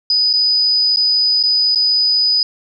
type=tone with dropouts; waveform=sine; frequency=4978 Hz; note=D#8; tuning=in tune; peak=-11 dBFS; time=0.1-2.43 s; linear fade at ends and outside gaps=2 ms; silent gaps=0.33-0.336 / 0.961-0.97 / 1.429-1.436 / 1.749-1.757 s; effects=none